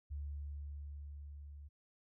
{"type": "tone with level ramp", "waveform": "sine", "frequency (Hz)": 72.2, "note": "D2", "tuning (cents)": -29, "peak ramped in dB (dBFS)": [-39, -49], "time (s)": [0.1, 1.69], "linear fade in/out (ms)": 20, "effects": []}